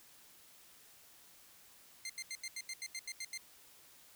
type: tone bursts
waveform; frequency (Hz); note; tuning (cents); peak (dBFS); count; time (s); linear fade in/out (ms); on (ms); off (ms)
15% pulse; 2093; C7; 0; -34; 11; 2.05-3.376; 2; 46; 82
effects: white hiss -61 dBFS RMS until 4.15 s